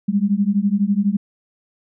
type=beating tone pair; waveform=sine; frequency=196 / 208 Hz; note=G3 / G#3; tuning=0 / +3 cents; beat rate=12 Hz; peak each=-18 dBFS; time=0.08-1.17 s; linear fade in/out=10 ms; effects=none